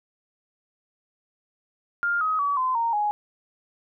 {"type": "tone with pitch steps", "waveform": "sine", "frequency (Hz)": [1403, 1264.5, 1139.6, 1027.1, 925.6, 834.2], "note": ["F6", "D#6", "C#6", "C6", "A#5", "G#5"], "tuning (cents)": [8, 28, 48, -32, -13, 7], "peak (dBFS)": -21, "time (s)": [2.03, 3.11], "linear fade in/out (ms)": 0, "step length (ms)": 180, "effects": []}